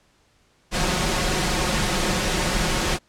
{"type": "noise with comb filter", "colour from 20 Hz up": "pink", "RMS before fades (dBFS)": -22, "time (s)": [0.71, 2.99], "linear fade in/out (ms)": 50, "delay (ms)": 5.5, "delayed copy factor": 0.55, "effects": ["pink hiss -61 dBFS RMS until 3.08 s", "low-pass 8000 Hz 12 dB/octave"]}